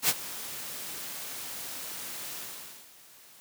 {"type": "noise with ADSR envelope", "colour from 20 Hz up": "white", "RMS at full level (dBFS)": -22, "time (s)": [0.02, 2.92], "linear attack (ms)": 66, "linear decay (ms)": 44, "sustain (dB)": -17, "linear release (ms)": 550, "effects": ["white hiss -54 dBFS RMS until 3.4 s", "high-pass 100 Hz 12 dB/octave"]}